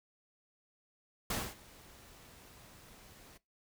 pink noise with ADSR envelope, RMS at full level -34 dBFS, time 1.3-3.38 s, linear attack 4 ms, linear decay 240 ms, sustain -23 dB, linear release 14 ms, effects noise-tail reverb RT60 0.2 s tail -20 dB re dry

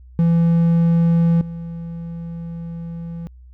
triangle tone with level steps, 167.8 Hz, E3, 31 cents sharp, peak -10 / -25 dBFS, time 0.19-3.27 s, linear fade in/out 0 ms, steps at 1.41 s, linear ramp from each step 2 ms, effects added 62 Hz sine -40 dBFS peak until 3.53 s

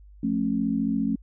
sine chord, F augmented, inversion none, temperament just, 174.61 / 218.3 / 272.8 Hz, F3 / A3 / C#4, 0 / -13 / -28 cents, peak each -31 / -25 / -26 dBFS, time 0.23-1.16 s, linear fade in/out 5 ms, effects added 50 Hz sine -46 dBFS peak until 1.22 s

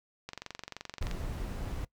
click train, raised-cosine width 0.2 ms, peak -22 dBFS, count 20, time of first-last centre 0.29-1.113 s, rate 23.1 Hz
brown noise, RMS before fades -36 dBFS, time 1.01-1.85 s, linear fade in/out 5 ms
effects noise-tail reverb RT60 0.1 s tail -20 dB re dry

